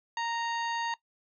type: harmonic tone with a mistuned harmonic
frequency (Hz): 930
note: A#5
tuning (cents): -4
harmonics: 1 / 2 / 3 / 4 / 5 / 7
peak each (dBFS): -31 / -37 / -41 / -43 / -45 / -48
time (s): 0.17-0.94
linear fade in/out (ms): 2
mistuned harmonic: 5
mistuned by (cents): -24
effects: noise-tail reverb RT60 0.1 s tail -19 dB re dry